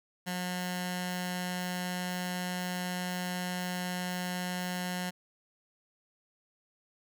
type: tone with notch filter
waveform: 15% pulse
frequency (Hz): 180.4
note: F#3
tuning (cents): -44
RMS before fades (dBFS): -35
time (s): 0.26-5.11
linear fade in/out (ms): 20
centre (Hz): 410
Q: 0.59
effects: none